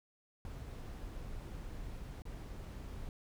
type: noise with dropouts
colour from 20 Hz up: brown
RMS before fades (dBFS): -45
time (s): 0.45-3.09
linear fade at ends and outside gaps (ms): 1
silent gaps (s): 2.221-2.253
effects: none